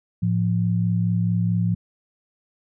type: tone pair together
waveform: sine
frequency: 110 / 174.61 Hz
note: A2 / F3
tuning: 0 / 0 cents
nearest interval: minor sixth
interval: 800 cents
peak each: -21 dBFS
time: 0.22-1.75 s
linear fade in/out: 10 ms
effects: none